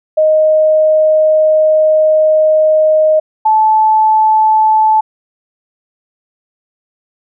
sine tone pair in turn, 622.3 / 869.9 Hz, D#5 / A5, 0 / -20 cents, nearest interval tritone, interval 580 cents, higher second, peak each -6 dBFS, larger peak neither, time 0.17-3.2 / 3.45-5.01 s, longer first, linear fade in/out 10 ms, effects none

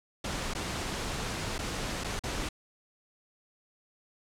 pink noise with dropouts, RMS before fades -34 dBFS, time 0.24-2.49 s, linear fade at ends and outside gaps 5 ms, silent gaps 0.537-0.549 / 1.582-1.589 / 2.038-2.043 / 2.194-2.236 s, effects low-pass 8000 Hz 12 dB/octave

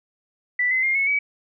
sine tone with pitch steps, 1975.5 / 2046 / 2120 / 2196 / 2275 Hz, B6 / C7 / C7 / C#7 / C#7, 0 / -39 / +22 / -17 / +44 cents, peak -18 dBFS, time 0.59-1.19 s, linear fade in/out 5 ms, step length 120 ms, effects none

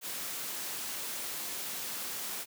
white noise, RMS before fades -38 dBFS, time 0.01-2.46 s, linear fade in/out 50 ms, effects high-pass 150 Hz 12 dB/octave

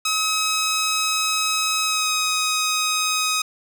10% pulse tone with pitch glide, 1277 to 1260.1 Hz, D#6 to D#6, +45 to +22 cents, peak -11 dBFS, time 0.05-3.42 s, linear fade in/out 5 ms, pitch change -23 cents, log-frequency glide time 1.85-2.11 s, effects none

